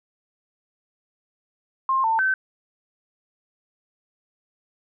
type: tone with pitch steps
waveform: sine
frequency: 1061 / 896 / 1537 Hz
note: C6 / A5 / G6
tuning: +24 / +31 / -35 cents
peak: -18 dBFS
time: 1.89-2.34 s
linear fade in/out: 2 ms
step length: 150 ms
effects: none